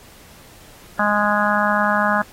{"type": "harmonic tone", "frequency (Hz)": 207.7, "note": "G#3", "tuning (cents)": 0, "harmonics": [1, 3, 4, 5, 6, 7, 8], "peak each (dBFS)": [-23, -23, -23, -23, -23, -23, -23], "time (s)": [0.99, 2.22], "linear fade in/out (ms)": 5, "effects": ["pink hiss -46 dBFS RMS until 2.32 s", "AAC 48 kbps"]}